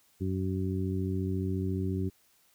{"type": "harmonic tone", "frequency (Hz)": 94.3, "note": "F#2", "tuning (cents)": 33, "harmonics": [1, 2, 3, 4], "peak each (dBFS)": [-31, -34, -36, -37], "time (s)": [0.2, 2.1], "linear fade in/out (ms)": 20, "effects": ["white hiss -66 dBFS RMS until 2.54 s"]}